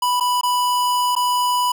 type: tone with dropouts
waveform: square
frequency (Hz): 987.8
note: B5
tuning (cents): 0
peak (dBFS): -17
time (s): 0.02-1.72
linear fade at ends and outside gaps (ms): 5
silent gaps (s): 0.2-0.207 / 0.412-0.432 / 1.153-1.163
effects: none